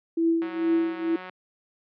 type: tone with tremolo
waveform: sine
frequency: 330.9 Hz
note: E4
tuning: 7 cents sharp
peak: -17 dBFS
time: 0.17-1.16 s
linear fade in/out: 5 ms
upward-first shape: triangle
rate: 2.2 Hz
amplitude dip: 90%
type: click train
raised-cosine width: 0.3 ms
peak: -21 dBFS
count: 162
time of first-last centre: 0.42-1.295 s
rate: 184 Hz
effects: high-pass 200 Hz 12 dB/octave + low-pass 2000 Hz 12 dB/octave